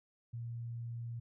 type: tone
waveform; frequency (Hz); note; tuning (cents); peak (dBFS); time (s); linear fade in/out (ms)
sine; 117.4; A#2; +13; -39; 0.33-1.2; 10
effects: none